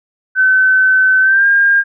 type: tone with pitch glide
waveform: sine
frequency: 1524 to 1610 Hz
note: G6 to G6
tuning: -49 to +46 cents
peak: -7 dBFS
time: 0.35-1.84 s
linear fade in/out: 50 ms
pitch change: +95 cents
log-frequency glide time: 1.21-1.46 s
effects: none